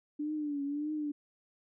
sine tone with vibrato, 293.4 Hz, D4, 2 cents flat, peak -32 dBFS, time 0.19-1.12 s, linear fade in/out 10 ms, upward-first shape triangle, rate 1.7 Hz, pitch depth 88 cents each way, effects none

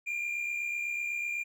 triangle tone pair together, 2338 / 2406 Hz, D7 / D7, -8 / +41 cents, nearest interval unison, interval 49 cents, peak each -39 / -30 dBFS, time 0.06-1.44 s, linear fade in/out 20 ms, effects none

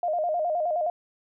sine tone with vibrato, 659.3 Hz, E5, in tune, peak -23 dBFS, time 0.03-0.9 s, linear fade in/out 2 ms, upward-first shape square, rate 9.6 Hz, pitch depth 110 cents each way, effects none

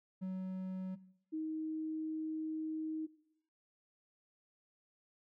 triangle / sine tone pair in turn, 187.1 / 314.7 Hz, F#3 / D#4, +20 / +20 cents, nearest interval major sixth, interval 900 cents, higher second, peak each -35 / -36 dBFS, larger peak first, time 0.21-0.96 / 1.32-3.07 s, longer second, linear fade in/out 20 ms, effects noise-tail reverb RT60 0.8 s tail -19 dB re dry

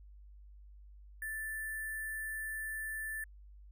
sine tone with sample-and-hold, 1760 Hz, A6, in tune, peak -37 dBFS, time 1.22-3.24 s, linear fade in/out 2 ms, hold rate 11025 Hz, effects added 50 Hz sine -52 dBFS peak until 3.71 s

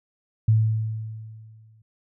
sine tone with exponential decay, 110 Hz, A2, in tune, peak -13 dBFS, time 0.48-1.82 s, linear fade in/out 5 ms, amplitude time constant 290 ms, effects none

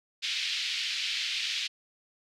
white band-pass noise, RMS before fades -32 dBFS, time 0.22-1.68 s, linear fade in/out 20 ms, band 2300 to 4300 Hz, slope 24 dB/octave, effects none

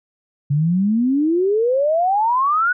sine exponential sweep, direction up, 138.59 to 1496 Hz, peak -14 dBFS, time 0.5-2.73 s, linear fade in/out 10 ms, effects none

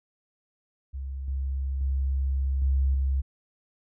sine tone with level steps, 67.3 Hz, C2, 49 cents sharp, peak -31 / -26 / -23 / -20 / -22 dBFS, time 0.93-3.22 s, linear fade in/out 20 ms, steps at 1.28 / 1.81 / 2.62 / 2.94 s, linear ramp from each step 2 ms, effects none

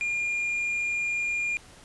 triangle tone, 2411 Hz, D7, 45 cents sharp, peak -24 dBFS, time 0.01-1.57 s, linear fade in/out 0 ms, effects pink hiss -51 dBFS RMS until 1.84 s + resampled to 24000 Hz

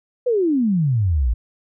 sine exponential sweep, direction down, 515 to 52.9 Hz, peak -15 dBFS, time 0.26-1.34 s, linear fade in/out 10 ms, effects none

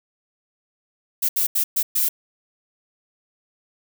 violet noise bursts at uneven times, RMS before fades -20 dBFS, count 5, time 1.22-1.29 / 1.36-1.47 / 1.55-1.64 / 1.76-1.83 / 1.95-2.09 s, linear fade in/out 10 ms, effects none

